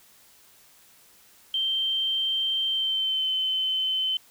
sine tone with pitch glide, 3136 to 3063 Hz, G7 to G7, 0 to -41 cents, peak -23 dBFS, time 1.54-4.17 s, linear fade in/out 2 ms, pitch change -41 cents, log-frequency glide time 2.67-3.29 s, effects white hiss -56 dBFS RMS until 4.3 s

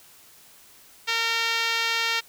5% pulse tone with band-pass filter, 458.3 Hz, A#4, 29 cents flat, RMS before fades -25 dBFS, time 1.07-2.21 s, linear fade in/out 20 ms, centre 2300 Hz, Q 0.69, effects white hiss -52 dBFS RMS until 2.28 s

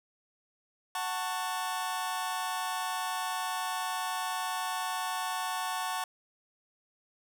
sawtooth chord, F# minor, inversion none, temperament just, 740 / 888 / 1110 Hz, F#5 / A5 / C#6, 0 / +16 / +2 cents, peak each -32 dBFS, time 0.95-6.04 s, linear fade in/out 2 ms, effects none

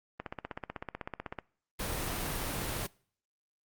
click train, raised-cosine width 0.5 ms, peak -22 dBFS, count 20, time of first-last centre 0.2-1.387 s, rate 16 Hz
pink noise, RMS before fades -35 dBFS, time 1.79-2.87 s, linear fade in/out 10 ms
effects noise-tail reverb RT60 0.5 s tail -23 dB re dry + Opus 32 kbps

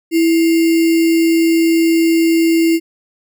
sine tone with sample-and-hold, 329.6 Hz, E4, in tune, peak -9 dBFS, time 0.11-2.8 s, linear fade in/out 50 ms, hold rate 2450 Hz, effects none

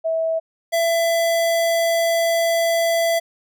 sine / square tone pair in turn, 650 / 668.7 Hz, E5 / E5, -24 / +25 cents, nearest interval unison, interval 49 cents, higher second, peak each -18 / -17 dBFS, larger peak second, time 0.04-0.4 / 0.72-3.2 s, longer second, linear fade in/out 20 ms, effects none

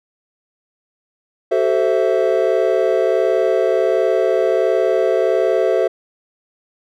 triangle chord, F# half-diminished seventh, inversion none, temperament equal with one note detuned, 378.6 / 440 / 523.3 / 659.3 Hz, F#4 / A4 / C5 / E5, +40 / 0 / 0 / 0 cents, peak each -17 dBFS, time 1.51-5.88 s, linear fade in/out 10 ms, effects none

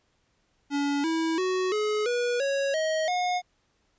square tone with pitch steps, 284.6 / 325 / 371.2 / 424 / 484.2 / 553 / 631.6 / 721.3 Hz, C#4 / E4 / F#4 / G#4 / B4 / C#5 / D#5 / F#5, +46 / -24 / +6 / +36 / -34 / -4 / +26 / -44 cents, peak -25 dBFS, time 0.7-3.42 s, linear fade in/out 50 ms, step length 340 ms, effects pink hiss -70 dBFS RMS until 3.98 s + resampled to 16000 Hz

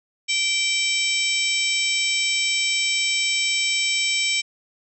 harmonic tone with a mistuned harmonic, 776 Hz, G5, 18 cents flat, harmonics 3 / 4 / 5 / 6 / 7 / 8 / 9 / 10, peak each -23 / -26 / -30 / -37 / -27 / -36 / -38 / -28 dBFS, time 0.28-4.42 s, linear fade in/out 20 ms, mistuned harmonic 5, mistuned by -22 cents, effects none

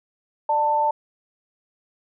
sine tone pair together, 594 / 890 Hz, D5 / A5, +20 / +20 cents, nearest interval perfect fifth, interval 700 cents, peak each -25 / -18 dBFS, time 0.49-0.91 s, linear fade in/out 5 ms, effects none

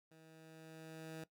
15% pulse tone with level ramp, 160 Hz, D#3, 49 cents sharp, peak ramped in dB -55 to -39 dBFS, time 0.11-1.24 s, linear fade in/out 5 ms, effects noise-tail reverb RT60 0.1 s tail -17 dB re dry

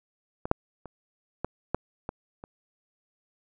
clicks, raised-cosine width 1 ms, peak -18 / -6 / -27 / -15 / -11 / -18 / -27 dBFS, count 7, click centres 0.455 / 0.514 / 0.857 / 1.446 / 1.746 / 2.091 / 2.439 s, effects none

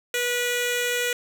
10% pulse tone with notch filter, 487 Hz, B4, 24 cents flat, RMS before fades -25 dBFS, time 0.14-1.13 s, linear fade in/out 2 ms, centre 1000 Hz, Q 1.4, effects none

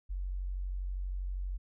sine tone, 46.25 Hz, F#1, in tune, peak -33 dBFS, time 0.09-1.58 s, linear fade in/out 20 ms, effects none

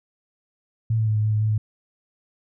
sine tone with pitch steps, 112.5 / 110.3 / 107.8 / 106.7 / 108 / 106.7 / 108.6 / 107.4 Hz, A2 / A2 / A2 / G#2 / A2 / G#2 / A2 / A2, +39 / +5 / -35 / +47 / -32 / +47 / -22 / -41 cents, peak -18 dBFS, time 0.9-1.58 s, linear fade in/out 5 ms, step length 85 ms, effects none

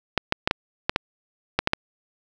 clicks, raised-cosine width 0.3 ms, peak -3 dBFS, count 9, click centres 0.177 / 0.324 / 0.475 / 0.511 / 0.895 / 0.961 / 1.59 / 1.674 / 1.734 s, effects none

